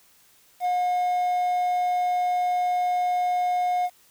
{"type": "tone with quantisation", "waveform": "triangle", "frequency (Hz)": 720, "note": "F#5", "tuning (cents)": -47, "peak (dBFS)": -19, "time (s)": [0.6, 3.9], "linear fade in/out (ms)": 50, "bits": 8, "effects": ["white hiss -58 dBFS RMS until 4.1 s"]}